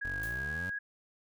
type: tone with vibrato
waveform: sine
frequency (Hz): 1649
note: G#6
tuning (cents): -13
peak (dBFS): -34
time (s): 0.01-0.79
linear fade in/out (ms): 10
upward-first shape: sine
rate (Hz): 4.2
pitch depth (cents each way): 11
type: exponential sweep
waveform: 25% pulse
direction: up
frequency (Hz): 43.34 to 95.5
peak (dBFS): -36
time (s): 0.05-0.7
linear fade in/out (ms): 0
type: noise with exponential decay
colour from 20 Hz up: blue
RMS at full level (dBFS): -44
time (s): 0.23-0.49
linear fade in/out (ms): 1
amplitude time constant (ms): 56
effects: none